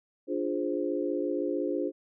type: chord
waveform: sine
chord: D half-diminished seventh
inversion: none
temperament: equal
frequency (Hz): 293.7 / 349.2 / 415.3 / 523.3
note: D4 / F4 / Ab4 / C5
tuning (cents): 0 / 0 / 0 / 0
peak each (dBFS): -32 / -32 / -34 / -34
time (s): 0.27-1.92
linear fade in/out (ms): 50
effects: none